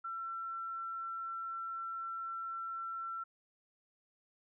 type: tone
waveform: sine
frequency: 1348 Hz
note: E6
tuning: 38 cents sharp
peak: -38 dBFS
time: 0.04-3.24 s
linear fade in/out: 10 ms
effects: none